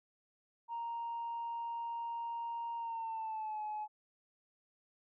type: tone with pitch glide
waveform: sine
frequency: 932.3 to 850 Hz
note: A#5 to G#5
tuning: 0 to +40 cents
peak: -36 dBFS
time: 0.68-3.88 s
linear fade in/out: 50 ms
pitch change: -160 cents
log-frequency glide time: 2.77-3.62 s
effects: tanh soft clip ceiling -34 dBFS